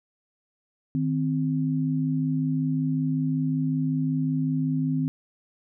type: tone pair together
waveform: sine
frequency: 155.34 / 260.7 Hz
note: D#3 / C4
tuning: -2 / -6 cents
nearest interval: major sixth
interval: 896 cents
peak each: -25 dBFS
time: 0.95-5.08 s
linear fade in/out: 0 ms
effects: none